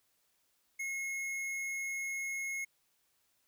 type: tone with tanh clipping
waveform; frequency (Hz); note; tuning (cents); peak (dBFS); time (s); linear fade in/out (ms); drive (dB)
sine; 2167; C#7; -40; -37; 0.79-2.65; 10; 16
effects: white hiss -75 dBFS RMS until 3.47 s